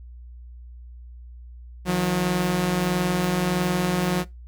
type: tone pair together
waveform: sawtooth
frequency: 158.97 / 180.5 Hz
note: D#3 / F#3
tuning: +38 / -43 cents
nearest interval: major second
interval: 219 cents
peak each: -24 / -17 dBFS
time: 1.85-4.25 s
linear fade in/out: 50 ms
effects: noise-tail reverb RT60 0.2 s tail -20 dB re dry + added 60 Hz sine -39 dBFS peak until 4.47 s